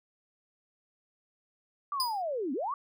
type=linear two-way sweep; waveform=sine; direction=down then up; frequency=1182 to 240.4 to 1182 Hz; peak=-30 dBFS; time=1.92-2.74 s; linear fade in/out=2 ms; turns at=2.53 s
type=tone with exponential decay; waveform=40% pulse; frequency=4949 Hz; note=D#8; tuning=10 cents flat; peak=-24 dBFS; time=2-2.22 s; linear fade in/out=1 ms; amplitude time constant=46 ms
effects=none